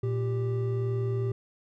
triangle tone pair together, 116.54 / 392 Hz, A#2 / G4, 0 / 0 cents, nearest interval octave + major sixth, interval 2100 cents, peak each -25 / -30 dBFS, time 0.03-1.32 s, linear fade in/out 5 ms, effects none

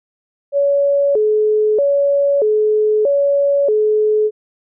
sine tone with vibrato, 491.1 Hz, B4, 10 cents flat, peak -11 dBFS, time 0.52-4.31 s, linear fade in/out 50 ms, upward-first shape square, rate 0.79 Hz, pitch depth 240 cents each way, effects none

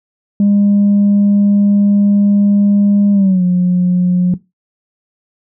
sine tone with pitch glide, 202.8 to 179.63 Hz, G#3 to F3, -41 to +49 cents, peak -6 dBFS, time 0.4-4.34 s, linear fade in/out 2 ms, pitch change -210 cents, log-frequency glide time 3.12-3.44 s, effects noise-tail reverb RT60 0.2 s tail -17 dB re dry + tanh soft clip ceiling -5 dBFS

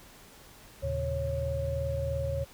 sine tone cluster, 78 / 115.1 / 138.2 / 550 Hz, D#2 / A#2 / C#3 / C#5, +5 / -22 / -5 / -14 cents, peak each -33 / -37 / -37 / -32 dBFS, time 0.82-2.45 s, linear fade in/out 20 ms, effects pink hiss -53 dBFS RMS until 2.53 s

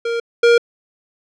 square tone pair in turn, 466.2 / 471.1 Hz, A#4 / A#4, 0 / +18 cents, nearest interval unison, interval 18 cents, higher second, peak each -19 / -9 dBFS, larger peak second, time 0.05-0.2 / 0.43-0.58 s, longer neither, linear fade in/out 5 ms, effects low-pass 4000 Hz 12 dB/octave

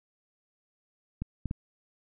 clicks, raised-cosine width 5 ms, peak -20 dBFS, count 3, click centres 1.22 / 1.457 / 1.511 s, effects none

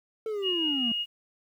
triangle linear sweep, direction down, 448.1 to 220 Hz, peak -27 dBFS, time 0.26-0.92 s, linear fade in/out 2 ms
sine tone with tremolo, 2866 Hz, F7, 44 cents sharp, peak -25 dBFS, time 0.42-1.06 s, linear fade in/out 50 ms, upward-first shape sine, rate 5 Hz, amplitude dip 25%
effects 10-bit

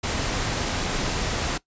pink noise, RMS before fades -26 dBFS, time 0.03-1.58 s, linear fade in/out 10 ms, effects noise-tail reverb RT60 0.1 s tail -19 dB re dry + resampled to 16000 Hz

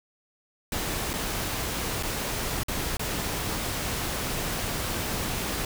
pink noise with dropouts, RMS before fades -30 dBFS, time 0.72-5.65 s, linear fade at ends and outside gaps 2 ms, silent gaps 1.133-1.137 / 2.027-2.032 / 2.634-2.683 / 2.97-2.994 s, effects none

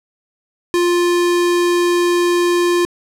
square tone, 350 Hz, F4, 4 cents sharp, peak -13 dBFS, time 0.74-2.85 s, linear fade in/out 0 ms, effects low-pass 11000 Hz 12 dB/octave

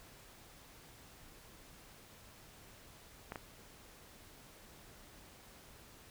clicks, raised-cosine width 0.5 ms, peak -27 dBFS, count 2, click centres 3.321 / 3.358 s, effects pink hiss -58 dBFS RMS until 6.1 s

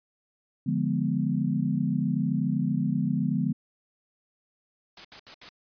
sine chord, D diminished seventh, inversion none, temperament equal, 146.83 / 174.61 / 207.7 / 246.9 Hz, D3 / F3 / Ab3 / Cb4, 0 / 0 / 0 / 0 cents, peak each -29 dBFS, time 0.66-3.53 s, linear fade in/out 10 ms
white noise bursts, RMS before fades -43 dBFS, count 4, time 4.97-5.491 s, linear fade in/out 2 ms, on 77 ms, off 71 ms
effects resampled to 11025 Hz

